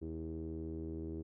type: tone with low-pass filter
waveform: sawtooth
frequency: 80.6 Hz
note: E2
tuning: 38 cents flat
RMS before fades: -42 dBFS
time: 0.01-1.23 s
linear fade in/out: 20 ms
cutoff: 360 Hz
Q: 9.1
effects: none